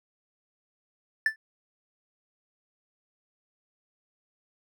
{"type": "tone with exponential decay", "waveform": "triangle", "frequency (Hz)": 1760, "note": "A6", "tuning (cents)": 0, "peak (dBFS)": -15, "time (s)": [1.26, 1.36], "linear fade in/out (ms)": 2, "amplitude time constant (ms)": 21, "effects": []}